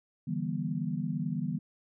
sine chord, E minor seventh, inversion third, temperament equal with one note detuned, 146.83 / 164.81 / 196 / 241.3 Hz, D3 / E3 / G3 / B3, 0 / 0 / 0 / -40 cents, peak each -36 / -34 / -36 / -36 dBFS, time 0.27-1.59 s, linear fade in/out 10 ms, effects none

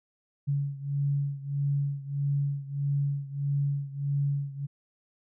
sine beating tone pair, 140.8 / 142.4 Hz, C#3 / C#3, +27 / +47 cents, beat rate 1.6 Hz, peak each -28 / -31 dBFS, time 0.47-4.67 s, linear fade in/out 20 ms, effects none

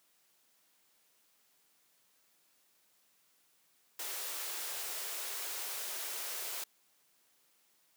white high-pass noise, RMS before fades -40 dBFS, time 3.99-6.64 s, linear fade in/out 5 ms, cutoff 350 Hz, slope 48 dB/octave, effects white hiss -71 dBFS RMS until 7.96 s + high-pass 150 Hz 12 dB/octave

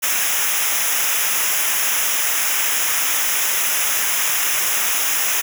white noise with comb filter, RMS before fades -19 dBFS, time 0.02-5.42 s, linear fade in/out 20 ms, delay 0.23 ms, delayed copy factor -0.85, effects none

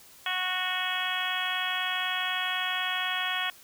harmonic tone, 368 Hz, F#4, 9 cents flat, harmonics 2 / 3 / 4 / 5 / 6 / 7 / 8 / 9, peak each -37 / -36 / -35 / -34 / -38 / -36 / -38 / -33 dBFS, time 0.26-3.5 s, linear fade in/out 2 ms, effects white hiss -53 dBFS RMS until 3.63 s

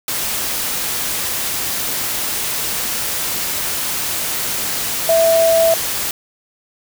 sine tone in noise, 659.3 Hz, E5, in tune, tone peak -10 dBFS, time 5.09-5.74 s, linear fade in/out 2 ms, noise white, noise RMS -21 dBFS, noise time 0.08-6.11 s, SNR +8 dB, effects none

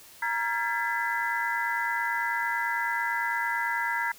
sine tone cluster, 937 / 1377 / 1627 / 1736 / 2010 Hz, A#5 / F6 / G#6 / A6 / B6, +9 / -25 / -36 / -24 / +30 cents, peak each -30 / -36 / -31 / -36 / -32 dBFS, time 0.22-4.12 s, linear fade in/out 5 ms, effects white hiss -51 dBFS RMS until 4.18 s

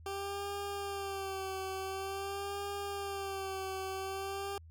20% pulse tone with vibrato, 392 Hz, G4, in tune, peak -32 dBFS, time 0.06-4.58 s, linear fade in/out 2 ms, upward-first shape sine, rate 0.47 Hz, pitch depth 45 cents each way, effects added 81 Hz sine -51 dBFS peak until 4.7 s

